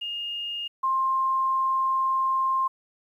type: tone pair in turn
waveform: sine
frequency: 2837 / 1057.5 Hz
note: F7 / C6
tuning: +27 / +18 cents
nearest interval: octave + perfect fourth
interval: 1709 cents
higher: first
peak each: -29 / -21 dBFS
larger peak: second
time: 0.01-0.68 / 0.83-2.68 s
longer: second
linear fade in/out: 10 ms
effects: 10-bit